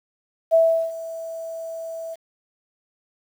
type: tone with ADSR envelope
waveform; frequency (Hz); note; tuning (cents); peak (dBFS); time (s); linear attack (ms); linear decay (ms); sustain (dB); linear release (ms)
sine; 656; E5; -9; -11; 0.51-2.16; 30; 370; -18; 29
effects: 8-bit